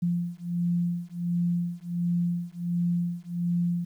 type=beating tone pair; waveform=sine; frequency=172.9 / 174.3 Hz; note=F3 / F3; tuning=-17 / -3 cents; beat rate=1.4 Hz; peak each=-28 dBFS; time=0.02-3.85 s; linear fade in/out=10 ms; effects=10-bit